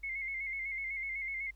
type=tone with vibrato; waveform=sine; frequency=2143 Hz; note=C7; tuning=41 cents sharp; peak=-35 dBFS; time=0.03-1.51 s; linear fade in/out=10 ms; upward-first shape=square; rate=8 Hz; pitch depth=41 cents each way; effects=added 50 Hz sine -55 dBFS peak until 1.55 s + pink hiss -72 dBFS RMS until 1.55 s